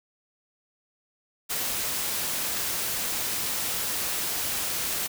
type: noise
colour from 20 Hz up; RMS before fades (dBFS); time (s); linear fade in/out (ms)
white; -29; 1.49-5.08; 20
effects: none